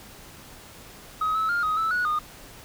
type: tone with pitch steps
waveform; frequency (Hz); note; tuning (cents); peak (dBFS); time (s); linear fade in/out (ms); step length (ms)
sine; 1266 / 1300 / 1406 / 1257 / 1313 / 1462 / 1226; D#6 / E6 / F6 / D#6 / E6 / F#6 / D#6; +30 / -24 / +11 / +17 / -7 / -21 / -26; -20; 1.21-2.19; 5; 140
effects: tanh soft clip ceiling -20 dBFS + pink hiss -46 dBFS RMS until 2.64 s